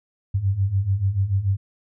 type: beating tone pair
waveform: sine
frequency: 93.5 / 100.4 Hz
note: F#2 / G2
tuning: +19 / +42 cents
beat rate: 6.9 Hz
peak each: -24 / -20 dBFS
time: 0.34-1.57 s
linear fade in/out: 10 ms
effects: none